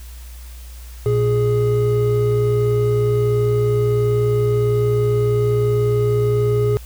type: tone pair together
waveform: triangle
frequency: 118.46 / 416.7 Hz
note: A#2 / G#4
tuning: +28 / +6 cents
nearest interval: octave + minor seventh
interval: 2178 cents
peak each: -15 dBFS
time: 1.06-6.77 s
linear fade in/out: 0 ms
effects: added 60 Hz sine -33 dBFS peak until 6.85 s + white hiss -45 dBFS RMS until 6.85 s